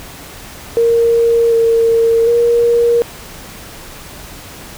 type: tone with pitch steps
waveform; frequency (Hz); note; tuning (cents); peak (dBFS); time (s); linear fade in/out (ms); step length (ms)
sine; 464.6 / 458.2 / 471.4; A#4 / A#4 / A#4; -6 / -30 / +19; -8; 0.77-3.02; 0; 750
effects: pink hiss -33 dBFS RMS until 4.77 s